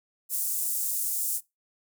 pink high-pass noise, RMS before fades -29 dBFS, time 0.29-1.41 s, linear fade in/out 50 ms, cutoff 8100 Hz, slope 24 dB/octave, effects noise-tail reverb RT60 0.2 s tail -21 dB re dry

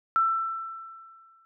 sine tone with exponential decay, 1335 Hz, E6, 22 cents sharp, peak -18 dBFS, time 0.16-1.45 s, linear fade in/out 0 ms, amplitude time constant 280 ms, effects none

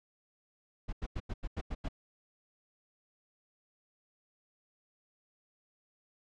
brown noise bursts, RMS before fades -36 dBFS, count 8, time 0.88-1.887 s, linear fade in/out 10 ms, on 48 ms, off 89 ms, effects low-pass 5000 Hz 12 dB/octave

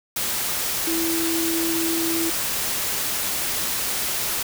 sine tone in noise, 330.4 Hz, E4, 4 cents sharp, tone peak -23 dBFS, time 0.87-2.3 s, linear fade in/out 5 ms, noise white, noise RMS -25 dBFS, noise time 0.16-4.43 s, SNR -1 dB, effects none

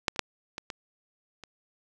clicks, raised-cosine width 0.2 ms, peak -6 / -26 / -6 / -18 / -18 / -26 dBFS, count 6, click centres 0.082 / 0.161 / 0.193 / 0.581 / 0.702 / 1.437 s, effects none

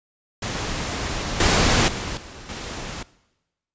pink noise with level steps, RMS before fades -27 / -17 / -29 / -40 / -32 dBFS, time 0.42-3.03 s, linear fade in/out 5 ms, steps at 1.4 / 1.88 / 2.17 / 2.49 s, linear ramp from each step 2 ms, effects noise-tail reverb RT60 1.0 s tail -20 dB re dry + resampled to 16000 Hz

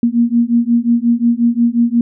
sine beating tone pair, 233.1 / 238.7 Hz, A#3 / A#3, 0 / +41 cents, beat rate 5.6 Hz, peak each -13 dBFS, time 0.03-2.01 s, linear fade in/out 2 ms, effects none

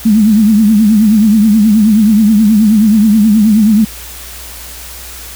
sine tone with vibrato, 214.1 Hz, A3, 47 cents flat, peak -4 dBFS, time 0.05-3.85 s, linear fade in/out 10 ms, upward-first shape triangle, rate 9.4 Hz, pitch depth 120 cents each way, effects added 60 Hz sine -32 dBFS peak until 5.35 s + white hiss -29 dBFS RMS until 5.35 s

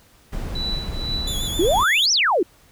brown noise, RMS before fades -27 dBFS, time 0.32-1.84 s, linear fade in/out 10 ms
sine tone with tremolo, 3959 Hz, B7, 3 cents sharp, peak -23 dBFS, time 0.55-1.48 s, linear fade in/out 5 ms, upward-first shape triangle, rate 2.1 Hz, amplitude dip 95%
sawtooth tone with vibrato, 3443 Hz, A7, 38 cents flat, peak -23 dBFS, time 1.27-2.06 s, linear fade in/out 5 ms, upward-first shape sine, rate 7.5 Hz, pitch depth 51 cents each way
sine exponential two-way sweep, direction up then down, 309.3 to 6090 to 309.3 Hz, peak -15 dBFS, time 1.59-2.43 s, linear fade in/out 5 ms, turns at 2.12 s
effects pink hiss -54 dBFS RMS until 2.71 s

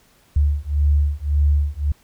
sine beating tone pair, 72 / 73.8 Hz, D2 / D2, -34 / +9 cents, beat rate 1.8 Hz, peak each -18 dBFS, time 0.36-1.92 s, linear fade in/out 5 ms, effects pink hiss -56 dBFS RMS until 2.03 s

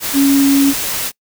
sine tone in noise, 277.2 Hz, C#4, in tune, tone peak -8 dBFS, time 0.13-0.74 s, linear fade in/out 50 ms, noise white, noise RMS -20 dBFS, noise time 0-1.12 s, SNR +9 dB, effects noise-tail reverb RT60 0.1 s tail -24 dB re dry

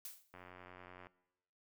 blue noise with exponential decay, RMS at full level -44 dBFS, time 0.05-0.32 s, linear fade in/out 1 ms, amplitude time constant 57 ms
click train, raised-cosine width 0.5 ms, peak -38 dBFS, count 67, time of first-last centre 0.34-1.069 s, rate 90.5 Hz
effects noise-tail reverb RT60 0.9 s tail -19 dB re dry

